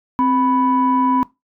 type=tone pair together; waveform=sine; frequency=261.6 / 988.3 Hz; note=C4 / B5; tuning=0 / +1 cents; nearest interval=octave + major seventh; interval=2301 cents; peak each=-15 dBFS; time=0.19-1.23 s; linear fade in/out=0 ms; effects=noise-tail reverb RT60 0.2 s tail -20 dB re dry + tanh soft clip ceiling -7 dBFS